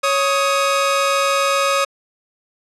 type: tone pair together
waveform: sawtooth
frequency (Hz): 554 / 1255.2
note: C#5 / D#6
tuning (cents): -1 / +15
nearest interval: octave + major second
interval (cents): 1416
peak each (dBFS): -14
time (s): 0.03-1.85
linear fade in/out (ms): 10
effects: low-pass 9000 Hz 12 dB/octave